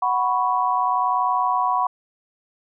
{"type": "chord", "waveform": "sine", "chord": "F# suspended fourth", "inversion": "none", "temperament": "equal", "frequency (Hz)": [740, 987.8, 1108.7], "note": ["F#5", "B5", "C#6"], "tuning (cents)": [0, 0, 0], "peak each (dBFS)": [-23, -21, -23], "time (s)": [0.02, 1.87], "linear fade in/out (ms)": 5, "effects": []}